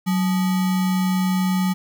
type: tone with sample-and-hold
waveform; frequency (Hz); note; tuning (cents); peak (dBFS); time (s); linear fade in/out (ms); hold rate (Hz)
sine; 185.6; F#3; +6; -17; 0.06-1.74; 20; 1050
effects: none